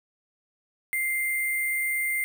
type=tone with sample-and-hold; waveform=sine; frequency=2093 Hz; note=C7; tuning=in tune; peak=-24 dBFS; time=0.93-2.24 s; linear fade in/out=0 ms; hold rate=11025 Hz; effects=none